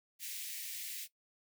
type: high-pass noise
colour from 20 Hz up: white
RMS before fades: -43 dBFS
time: 0.19-1.08 s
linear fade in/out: 50 ms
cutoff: 1900 Hz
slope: 48 dB/octave
effects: noise-tail reverb RT60 0.1 s tail -17 dB re dry

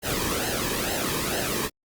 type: noise with flanger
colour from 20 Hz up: pink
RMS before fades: -27 dBFS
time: 0.02-1.7 s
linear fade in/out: 50 ms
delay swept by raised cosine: 0.85 to 1.45 ms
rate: 2.2 Hz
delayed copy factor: -0.65
effects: Opus 48 kbps

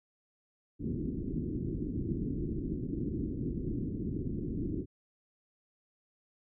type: low-pass noise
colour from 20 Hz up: white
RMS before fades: -35 dBFS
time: 0.79-4.86 s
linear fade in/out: 50 ms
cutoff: 350 Hz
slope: 48 dB/octave
effects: none

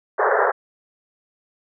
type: band-pass noise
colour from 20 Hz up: pink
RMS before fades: -18 dBFS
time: 0.18-0.52 s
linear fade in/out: 20 ms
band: 400 to 1800 Hz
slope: 96 dB/octave
effects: none

